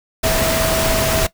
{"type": "tone in noise", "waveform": "sine", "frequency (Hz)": 650, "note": "E5", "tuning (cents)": -24, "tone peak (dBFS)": -19, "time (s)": [0.23, 1.27], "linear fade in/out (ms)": 10, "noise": "pink", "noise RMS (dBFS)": -18, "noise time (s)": [0.23, 1.27], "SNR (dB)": -4, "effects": ["noise-tail reverb RT60 0.1 s tail -17 dB re dry"]}